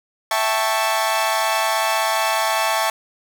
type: chord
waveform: sawtooth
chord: A dominant seventh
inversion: second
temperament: equal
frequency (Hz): 659.3 / 784 / 880 / 1108.7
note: E5 / G5 / A5 / C#6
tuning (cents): 0 / 0 / 0 / 0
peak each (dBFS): -19 / -23 / -18 / -20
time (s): 0.31-2.9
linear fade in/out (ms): 2
effects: none